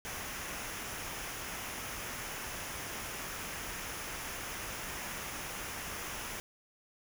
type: noise with comb filter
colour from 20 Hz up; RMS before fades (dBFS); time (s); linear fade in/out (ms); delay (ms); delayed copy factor
pink; -41; 0.05-6.4; 0; 0.24; -0.5
effects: none